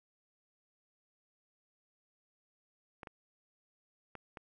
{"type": "clicks", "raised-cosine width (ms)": 0.5, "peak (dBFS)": -30, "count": 4, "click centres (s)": [3.032, 3.072, 4.153, 4.372], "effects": []}